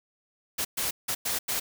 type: noise bursts at uneven times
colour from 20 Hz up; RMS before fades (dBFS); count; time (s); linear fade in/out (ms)
white; -29; 5; 0.58-0.65 / 0.77-0.91 / 1.08-1.15 / 1.25-1.39 / 1.48-1.6; 10
effects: none